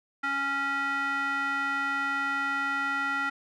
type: tone with band-pass filter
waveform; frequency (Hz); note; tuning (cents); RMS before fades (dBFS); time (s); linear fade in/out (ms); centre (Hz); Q
square; 277.2; C#4; 0; -29; 0.23-3.3; 10; 1600; 8.2
effects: none